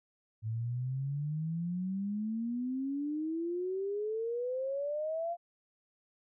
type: exponential sweep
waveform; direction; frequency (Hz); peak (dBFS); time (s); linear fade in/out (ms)
sine; up; 108.3 to 698.5; -32; 0.42-5.37; 50
effects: none